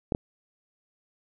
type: clicks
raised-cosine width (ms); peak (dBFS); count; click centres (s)
2; -13; 2; 0.122 / 0.149
effects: none